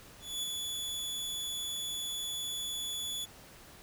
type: tone with ADSR envelope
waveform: sawtooth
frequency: 3436 Hz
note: A7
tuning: 42 cents flat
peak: -29 dBFS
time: 0.2-3.26 s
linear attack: 230 ms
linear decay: 11 ms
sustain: -3 dB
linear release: 23 ms
effects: pink hiss -54 dBFS RMS until 3.82 s